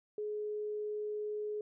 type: tone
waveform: sine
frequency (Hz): 421.4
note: G#4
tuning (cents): +25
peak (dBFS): -35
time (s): 0.18-1.61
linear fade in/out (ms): 2
effects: none